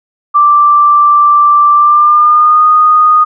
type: tone with pitch glide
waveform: sine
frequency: 1174.7 to 1235.2 Hz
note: D6 to D#6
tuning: 0 to -13 cents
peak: -3 dBFS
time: 0.34-3.25 s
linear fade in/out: 20 ms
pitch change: +87 cents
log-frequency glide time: 1.74-2.66 s
effects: none